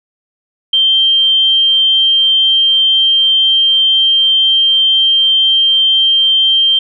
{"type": "tone", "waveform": "sine", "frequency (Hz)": 3151, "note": "G7", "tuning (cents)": 8, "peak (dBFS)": -7, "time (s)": [0.73, 6.79], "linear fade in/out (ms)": 5, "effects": []}